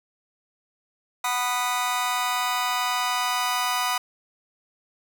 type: chord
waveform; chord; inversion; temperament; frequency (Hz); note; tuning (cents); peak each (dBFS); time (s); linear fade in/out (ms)
sawtooth; B major; second; just; 740.8 / 987.8 / 1234.7; F#5 / B5 / D#6; +2 / 0 / -14; -25 / -23 / -24; 1.24-3.98; 5
effects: none